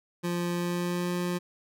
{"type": "tone with pitch glide", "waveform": "25% pulse", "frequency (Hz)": [174.3, 177.04], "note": ["F3", "F3"], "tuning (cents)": [-3, 24], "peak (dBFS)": -24, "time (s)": [0.23, 1.39], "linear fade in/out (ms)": 20, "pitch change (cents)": 27, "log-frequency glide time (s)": [0.54, 1.12], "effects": []}